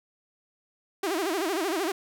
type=tone with vibrato; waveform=sawtooth; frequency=355.5 Hz; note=F4; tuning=31 cents sharp; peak=-22 dBFS; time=1.03-1.92 s; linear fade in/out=5 ms; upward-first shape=sine; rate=13 Hz; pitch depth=230 cents each way; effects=none